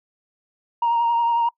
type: tone with vibrato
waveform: sine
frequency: 936 Hz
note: A#5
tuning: 7 cents sharp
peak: -15 dBFS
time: 0.82-1.49 s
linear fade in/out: 5 ms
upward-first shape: triangle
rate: 11 Hz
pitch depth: 26 cents each way
effects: noise-tail reverb RT60 0.1 s tail -25 dB re dry + tanh soft clip ceiling -14 dBFS